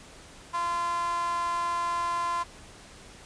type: tone with high-pass filter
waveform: sawtooth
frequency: 343.9 Hz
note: F4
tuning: 27 cents flat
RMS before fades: -29 dBFS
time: 0.53-2.44 s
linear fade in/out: 20 ms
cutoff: 980 Hz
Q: 8.6
effects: pink hiss -49 dBFS RMS until 3.25 s + resampled to 22050 Hz